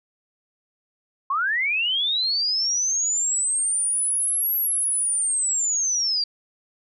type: linear two-way sweep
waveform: sine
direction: up then down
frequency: 1044 to 11710 to 4665 Hz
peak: -20 dBFS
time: 1.3-6.24 s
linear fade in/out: 5 ms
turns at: 4.56 s
effects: none